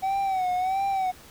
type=tone with vibrato; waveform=triangle; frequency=756 Hz; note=F#5; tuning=37 cents sharp; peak=-21 dBFS; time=0.02-1.12 s; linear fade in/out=20 ms; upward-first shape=sine; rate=1.5 Hz; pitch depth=75 cents each way; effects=pink hiss -49 dBFS RMS until 1.3 s